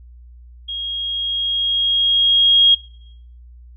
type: tone with level ramp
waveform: sine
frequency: 3269 Hz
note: G#7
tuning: 28 cents flat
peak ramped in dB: -24 to -8 dBFS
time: 0.68-2.75 s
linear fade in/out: 10 ms
effects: noise-tail reverb RT60 0.7 s tail -21 dB re dry + added 60 Hz sine -39 dBFS peak until 3.76 s